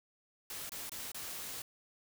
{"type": "noise with dropouts", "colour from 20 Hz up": "white", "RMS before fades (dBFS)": -43, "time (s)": [0.5, 1.62], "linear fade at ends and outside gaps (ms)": 2, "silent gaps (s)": [[0.694, 0.719], [0.895, 0.918], [1.118, 1.145]], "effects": []}